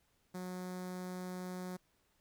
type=tone with notch filter; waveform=sawtooth; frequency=182.4 Hz; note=F#3; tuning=24 cents flat; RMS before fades=-43 dBFS; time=0.34-1.77 s; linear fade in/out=10 ms; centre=2800 Hz; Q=1.3; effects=pink hiss -75 dBFS RMS until 2.2 s